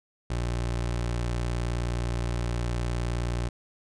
25% pulse tone, 59.3 Hz, A#1, 30 cents sharp, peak -23 dBFS, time 0.3-3.49 s, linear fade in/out 5 ms, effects resampled to 22050 Hz

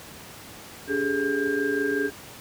sine tone cluster, 285.5 / 400.8 / 426.2 / 1599 Hz, D4 / G4 / G#4 / G6, -49 / +38 / +45 / +34 cents, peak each -28 dBFS, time 0.87-2.11 s, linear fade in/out 50 ms, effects pink hiss -43 dBFS RMS until 2.4 s + high-pass 80 Hz 12 dB/octave

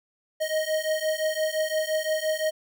square beating tone pair, 622.3 / 628.1 Hz, D#5 / D#5, 0 / +16 cents, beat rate 5.8 Hz, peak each -28 / -28 dBFS, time 0.4-2.51 s, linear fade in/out 20 ms, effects none

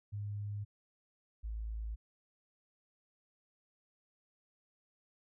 sine tone pair in turn, 102.9 / 54.51 Hz, G#2 / A1, -16 / -15 cents, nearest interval major seventh, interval 1099 cents, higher first, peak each -37 / -37 dBFS, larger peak neither, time 0.12-0.65 / 1.43-1.96 s, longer neither, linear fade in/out 20 ms, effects none

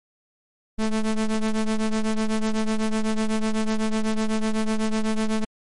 square ring-modulated tone, 110 Hz, A2, in tune, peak -18 dBFS, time 0.78-5.45 s, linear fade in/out 10 ms, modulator 106 Hz, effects MP3 48 kbps

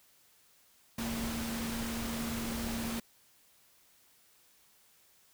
sine tone in noise, 230 Hz, A#3, 23 cents flat, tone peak -36 dBFS, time 0.98-3 s, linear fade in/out 5 ms, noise pink, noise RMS -39 dBFS, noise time 0.98-3 s, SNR 0 dB, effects white hiss -65 dBFS RMS until 5.33 s

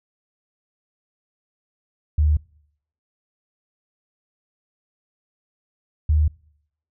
sine tone pair in turn, 75.4 / 76.28 Hz, D2 / D#2, +46 / -34 cents, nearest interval unison, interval 20 cents, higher second, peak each -14 dBFS, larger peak neither, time 2.18-2.37 / 6.09-6.28 s, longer neither, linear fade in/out 5 ms, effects noise-tail reverb RT60 0.7 s tail -25 dB re dry

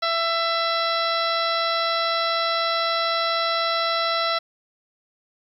harmonic tone, 667 Hz, E5, 20 cents sharp, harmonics 1 / 2 / 3 / 4 / 5 / 6 / 7 / 8, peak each -26 / -24 / -30 / -36 / -33 / -28 / -37 / -33 dBFS, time 0.02-4.39 s, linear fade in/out 10 ms, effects 9-bit

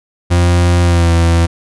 40% pulse tone with pitch glide, 87.4 to 84.18 Hz, F2 to E2, +2 to +37 cents, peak -7 dBFS, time 0.3-1.47 s, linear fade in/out 20 ms, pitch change -65 cents, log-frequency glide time 0.82-1.11 s, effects resampled to 24000 Hz

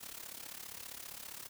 white noise with amplitude modulation, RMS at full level -44 dBFS, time 0-1.49 s, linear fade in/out 20 ms, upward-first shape sine, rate 35.1 Hz, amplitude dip 80%, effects none

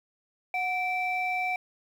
sine tone pair together, 734.2 / 2331 Hz, F#5 / D7, -14 / -14 cents, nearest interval octave + minor sixth, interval 2000 cents, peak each -28 dBFS, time 0.54-1.56 s, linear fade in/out 2 ms, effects tanh soft clip ceiling -21 dBFS + 9-bit

